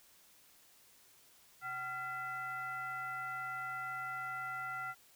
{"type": "tone with frequency modulation", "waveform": "sine", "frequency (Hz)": 1383, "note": "F6", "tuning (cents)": -17, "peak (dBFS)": -38, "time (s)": [1.61, 4.95], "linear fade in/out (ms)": 50, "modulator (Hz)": 625, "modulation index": 0.87, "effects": ["white hiss -64 dBFS RMS until 5.15 s"]}